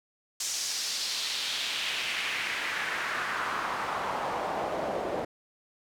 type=noise with band-pass filter sweep; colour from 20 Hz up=pink; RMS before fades=-32 dBFS; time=0.4-5.25 s; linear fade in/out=5 ms; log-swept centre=6400 to 520 Hz; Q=2; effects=none